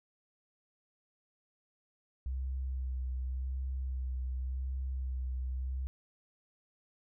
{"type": "tone with vibrato", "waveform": "sine", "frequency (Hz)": 64.6, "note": "C2", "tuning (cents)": -21, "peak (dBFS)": -33, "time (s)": [2.26, 5.87], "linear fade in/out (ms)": 0, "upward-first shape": "sine", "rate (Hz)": 0.89, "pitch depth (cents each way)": 25, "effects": []}